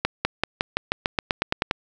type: accelerating click train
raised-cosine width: 0.3 ms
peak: -4 dBFS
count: 13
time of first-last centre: 0.05-1.711 s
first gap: 200 ms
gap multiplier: 0.93
effects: none